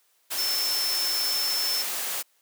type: tone in noise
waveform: sine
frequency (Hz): 5310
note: E8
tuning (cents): +12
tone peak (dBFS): -25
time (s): 0.37-1.83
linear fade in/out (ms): 20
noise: white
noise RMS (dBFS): -30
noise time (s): 0.3-2.23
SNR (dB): +2
effects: white hiss -66 dBFS RMS until 2.41 s + high-pass 400 Hz 12 dB/octave